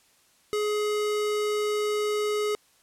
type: tone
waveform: square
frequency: 420.2 Hz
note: G#4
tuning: 20 cents sharp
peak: -25 dBFS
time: 0.53-2.55 s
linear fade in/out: 0 ms
effects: white hiss -62 dBFS RMS until 2.82 s + low-pass 11000 Hz 12 dB/octave